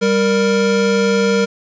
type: tone pair together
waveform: square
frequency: 196.7 / 465.7 Hz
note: G3 / A#4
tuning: +6 / -2 cents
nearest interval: octave + minor third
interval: 1492 cents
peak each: -17 / -15 dBFS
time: 0.01-1.46 s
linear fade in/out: 20 ms
effects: resampled to 16000 Hz + 8-bit